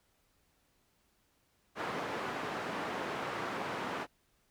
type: band-pass noise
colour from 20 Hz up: white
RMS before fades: -38 dBFS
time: 1.75-4.07 s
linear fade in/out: 50 ms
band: 160 to 1300 Hz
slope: 12 dB/octave
effects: pink hiss -73 dBFS RMS until 4.5 s